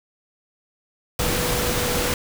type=tone in noise; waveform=sine; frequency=490.4 Hz; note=B4; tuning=12 cents flat; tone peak=-28 dBFS; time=1.19-2.14 s; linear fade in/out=2 ms; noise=pink; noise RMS=-23 dBFS; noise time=1.19-2.14 s; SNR=-8 dB; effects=none